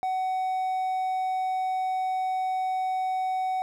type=tone; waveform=triangle; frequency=750 Hz; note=F#5; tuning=23 cents sharp; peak=-23 dBFS; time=0.03-3.62 s; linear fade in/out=0 ms; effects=none